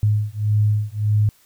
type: beating tone pair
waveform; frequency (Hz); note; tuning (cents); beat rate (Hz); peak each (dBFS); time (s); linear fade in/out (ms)
sine; 104.7 / 106.4; G#2 / G#2; +15 / +42; 1.7; -19; 0.03-1.29; 0
effects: white hiss -56 dBFS RMS until 1.45 s